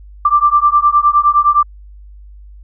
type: beating tone pair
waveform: sine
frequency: 1174 / 1183.7 Hz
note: D6 / D6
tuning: -1 / +13 cents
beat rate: 9.7 Hz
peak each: -11 dBFS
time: 0.25-1.63 s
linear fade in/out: 5 ms
effects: added 50 Hz sine -34 dBFS peak until 2.63 s